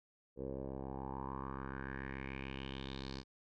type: tone with low-pass filter sweep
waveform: 10% pulse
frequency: 66.9 Hz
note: C2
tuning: 39 cents sharp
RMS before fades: -44 dBFS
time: 0.36-3.24 s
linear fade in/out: 50 ms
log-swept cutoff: 480 to 4800 Hz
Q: 4.8
effects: none